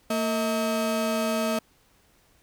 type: tone pair together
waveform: 35% pulse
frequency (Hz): 227.5 / 640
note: A#3 / D#5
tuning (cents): -42 / +49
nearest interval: octave + tritone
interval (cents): 1791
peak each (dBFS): -25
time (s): 0.1-1.59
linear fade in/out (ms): 5
effects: pink hiss -62 dBFS RMS until 2.42 s